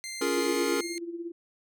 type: tone with pitch glide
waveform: 15% pulse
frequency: 2089 to 2123 Hz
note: C7 to C7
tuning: -3 to +25 cents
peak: -29 dBFS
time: 0.04-0.98 s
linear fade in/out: 0 ms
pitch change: +28 cents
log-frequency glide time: 0.38-0.58 s
type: chord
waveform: square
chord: Bb minor seventh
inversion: first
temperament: equal with one note detuned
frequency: 279.4 / 349.2 / 415.3 / 466.2 Hz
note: Db4 / F4 / Ab4 / Bb4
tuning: +14 / 0 / 0 / 0 cents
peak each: -32 dBFS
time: 0.21-0.81 s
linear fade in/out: 5 ms
type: tone with tremolo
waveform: sine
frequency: 340.2 Hz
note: F4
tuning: 45 cents flat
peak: -31 dBFS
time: 0.37-1.32 s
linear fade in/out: 10 ms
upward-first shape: sine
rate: 17 Hz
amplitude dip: 65%
effects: none